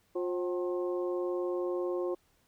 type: harmonic tone with a mistuned harmonic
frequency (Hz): 178.1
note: F3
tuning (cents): +34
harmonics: 2 / 3 / 4 / 5 / 6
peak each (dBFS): -31 / -36 / -48 / -51 / -45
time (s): 0.15-2.15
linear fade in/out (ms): 10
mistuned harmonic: 4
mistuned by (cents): +110
effects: pink hiss -70 dBFS RMS until 2.47 s